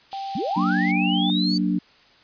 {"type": "high-pass noise", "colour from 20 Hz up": "pink", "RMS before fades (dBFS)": -39, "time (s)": [0.11, 0.92], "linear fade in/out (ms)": 10, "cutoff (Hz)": 2900, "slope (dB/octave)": 24}
{"type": "tone with pitch glide", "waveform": "sine", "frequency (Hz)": [784, 791.7], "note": ["G5", "G5"], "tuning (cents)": [0, 17], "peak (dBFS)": -28, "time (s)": [0.13, 1.3], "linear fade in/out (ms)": 0, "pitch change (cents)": 17, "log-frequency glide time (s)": [0.31, 1.07]}
{"type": "linear sweep", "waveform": "sine", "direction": "up", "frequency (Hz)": [155.56, 4611], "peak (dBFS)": -24, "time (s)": [0.35, 1.58], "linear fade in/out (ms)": 5}
{"type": "chord", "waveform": "sine", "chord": "Gb augmented", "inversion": "none", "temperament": "equal", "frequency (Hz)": [185, 233.1, 293.7], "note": ["Gb3", "Bb3", "D4"], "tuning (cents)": [0, 0, 0], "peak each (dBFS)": [-22, -26, -24], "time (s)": [0.56, 1.79], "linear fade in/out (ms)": 10}
{"effects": ["white hiss -54 dBFS RMS until 2.23 s", "resampled to 11025 Hz"]}